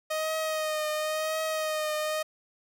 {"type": "tone with vibrato", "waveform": "sawtooth", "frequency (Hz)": 622.3, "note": "D#5", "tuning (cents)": 0, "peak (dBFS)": -24, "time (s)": [0.1, 2.23], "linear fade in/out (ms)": 10, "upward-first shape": "triangle", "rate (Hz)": 0.95, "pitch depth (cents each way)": 35, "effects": []}